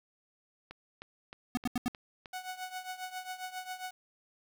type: click train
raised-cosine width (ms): 0.3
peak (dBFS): -29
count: 6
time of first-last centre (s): 0.71-2.258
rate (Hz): 3.23
type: tone bursts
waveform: square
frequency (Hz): 246.9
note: B3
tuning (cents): 0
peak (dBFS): -29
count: 4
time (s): 1.55-1.881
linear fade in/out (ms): 0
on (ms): 22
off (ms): 81
type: tone with tremolo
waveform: sawtooth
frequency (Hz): 740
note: F#5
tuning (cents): 0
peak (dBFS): -32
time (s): 2.33-3.91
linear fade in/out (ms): 5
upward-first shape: triangle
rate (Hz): 7.4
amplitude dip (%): 85
effects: 10-bit